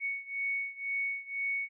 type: beating tone pair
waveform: sine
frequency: 2222 / 2224 Hz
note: C#7 / C#7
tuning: +4 / +5 cents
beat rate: 2 Hz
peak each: -34 / -36 dBFS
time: 0-1.69 s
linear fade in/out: 50 ms
effects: none